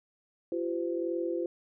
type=tone cluster; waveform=sine; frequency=342.3 / 384.2 / 512 Hz; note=F4 / G4 / C5; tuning=-35 / -35 / -38 cents; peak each=-31 / -37 / -35 dBFS; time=0.52-1.46 s; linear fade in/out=2 ms; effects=none